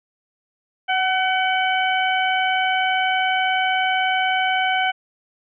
harmonic tone with a mistuned harmonic, 756 Hz, F#5, 37 cents sharp, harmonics 1 / 2 / 3 / 4, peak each -20 / -23 / -25 / -26 dBFS, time 0.88-4.92 s, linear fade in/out 20 ms, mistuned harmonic 1, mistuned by -18 cents, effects none

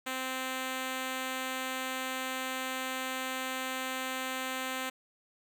5% pulse tone, 260 Hz, C4, 11 cents flat, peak -22 dBFS, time 0.06-4.9 s, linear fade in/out 10 ms, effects none

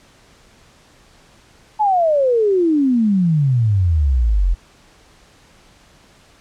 sine exponential sweep, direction down, 876 to 41.2 Hz, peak -12 dBFS, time 1.79-4.55 s, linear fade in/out 20 ms, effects pink hiss -50 dBFS RMS until 6.4 s + low-pass 8000 Hz 12 dB/octave

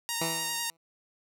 5% pulse tone with vibrato, 932.3 Hz, A#5, in tune, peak -18 dBFS, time 0.09-0.7 s, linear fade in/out 0 ms, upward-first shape sine, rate 10 Hz, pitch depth 18 cents each way
10% pulse tone with exponential decay, 164.81 Hz, E3, in tune, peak -20 dBFS, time 0.21-0.77 s, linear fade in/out 5 ms, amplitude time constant 120 ms
effects none

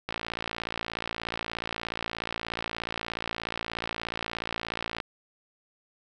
click train, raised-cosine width 0.3 ms, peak -15 dBFS, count 280, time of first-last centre 0.09-5.002 s, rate 56.8 Hz, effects none

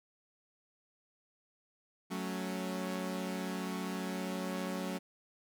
sawtooth chord, F# minor, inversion none, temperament equal, 185 / 220 / 277.2 Hz, F#3 / A3 / C#4, 0 / 0 / 0 cents, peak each -34 / -38 / -38 dBFS, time 2.1-4.99 s, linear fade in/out 20 ms, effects none

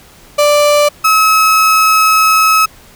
35% pulse tone pair in turn, 588 / 1286.9 Hz, D5 / E6, +2 / -42 cents, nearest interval octave + major second, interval 1356 cents, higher second, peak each -5 dBFS, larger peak neither, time 0.38-0.89 / 1.04-2.66 s, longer second, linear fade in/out 10 ms, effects pink hiss -41 dBFS RMS until 2.95 s

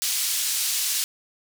pink band-pass noise, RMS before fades -25 dBFS, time 0.02-1.04 s, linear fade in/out 0 ms, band 4300 to 15000 Hz, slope 12 dB/octave, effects none

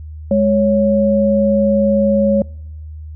sine tone pair together, 207.7 / 554.4 Hz, G#3 / C#5, 0 / 0 cents, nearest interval octave + perfect fourth, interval 1700 cents, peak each -13 dBFS, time 0.31-2.42 s, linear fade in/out 2 ms, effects noise-tail reverb RT60 0.9 s tail -26 dB re dry + added 77 Hz sine -28 dBFS peak until 3.15 s

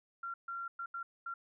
sine tone bursts at uneven times, 1375 Hz, F6, 27 cents flat, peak -38 dBFS, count 5, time 0.23-0.34 / 0.48-0.68 / 0.79-0.86 / 0.94-1.03 / 1.26-1.34 s, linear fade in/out 5 ms, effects none

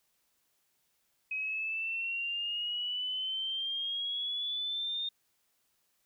sine exponential sweep, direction up, 2530 to 3661 Hz, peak -32 dBFS, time 1.31-5.09 s, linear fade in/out 5 ms, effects white hiss -75 dBFS RMS until 6.05 s

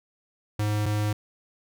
square tone pair in turn, 105.2 / 105.2 Hz, G#2 / G#2, +23 / +23 cents, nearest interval unison, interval 0 cents, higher neither, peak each -24 dBFS, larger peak neither, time 0.59-0.86 / 0.86-1.13 s, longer neither, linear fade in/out 5 ms, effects none

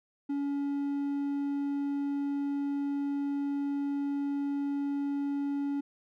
triangle tone, 282.6 Hz, C#4, 34 cents sharp, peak -27 dBFS, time 0.29-5.81 s, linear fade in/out 10 ms, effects none

